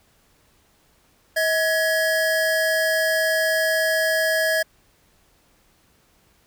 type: tone pair together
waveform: square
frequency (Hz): 639 / 1676.6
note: D#5 / G#6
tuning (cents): +46 / +16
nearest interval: octave + perfect fourth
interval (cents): 1670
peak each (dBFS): -22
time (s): 1.36-4.63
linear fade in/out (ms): 10
effects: pink hiss -60 dBFS RMS until 6.46 s